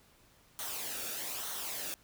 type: noise with flanger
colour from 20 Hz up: white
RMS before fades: -39 dBFS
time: 0.59-1.94 s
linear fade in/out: 0 ms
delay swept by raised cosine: 0.4 to 1 ms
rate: 1.1 Hz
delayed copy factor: -0.55
effects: pink hiss -64 dBFS RMS until 2.03 s